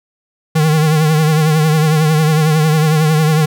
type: tone with vibrato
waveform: square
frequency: 155.56 Hz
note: D#3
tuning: in tune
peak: -10 dBFS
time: 0.55-3.46 s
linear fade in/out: 10 ms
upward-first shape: triangle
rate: 11 Hz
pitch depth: 70 cents each way
effects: none